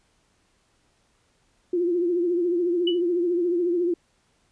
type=tone with vibrato; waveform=sine; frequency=349.2 Hz; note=F4; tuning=in tune; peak=-20 dBFS; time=1.73-3.94 s; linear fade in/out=5 ms; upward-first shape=triangle; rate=14 Hz; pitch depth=81 cents each way
type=tone with exponential decay; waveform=sine; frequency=2960 Hz; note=F#7; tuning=in tune; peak=-21 dBFS; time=2.87-3.01 s; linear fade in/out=5 ms; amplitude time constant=30 ms
effects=pink hiss -66 dBFS RMS until 4.51 s + resampled to 22050 Hz